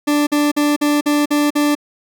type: tone bursts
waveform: 40% pulse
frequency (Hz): 293.7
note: D4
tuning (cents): 0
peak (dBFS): -12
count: 7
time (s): 0.07-1.752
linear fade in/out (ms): 10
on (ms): 200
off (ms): 47
effects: none